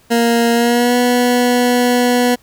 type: tone with pitch glide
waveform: 20% pulse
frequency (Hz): 233.8 to 245.3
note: A#3 to B3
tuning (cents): +5 to -12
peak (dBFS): -6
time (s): 0.1-2.36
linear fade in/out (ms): 20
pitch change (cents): +83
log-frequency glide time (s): 0.53-0.96
effects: pink hiss -51 dBFS RMS until 2.42 s